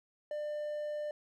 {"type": "tone", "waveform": "triangle", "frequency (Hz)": 597, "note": "D5", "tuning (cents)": 28, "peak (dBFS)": -33, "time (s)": [0.31, 1.11], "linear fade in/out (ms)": 2, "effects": []}